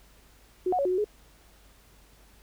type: tone with pitch steps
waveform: sine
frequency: 366.1 / 730 / 558 / 364.3 / 369 / 419.2 Hz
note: F#4 / F#5 / C#5 / F#4 / F#4 / G#4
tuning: -18 / -24 / +11 / -27 / -5 / +16 cents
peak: -23 dBFS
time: 0.66-1.044 s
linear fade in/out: 5 ms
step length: 64 ms
effects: added 50 Hz sine -57 dBFS peak until 2.42 s + pink hiss -59 dBFS RMS until 2.42 s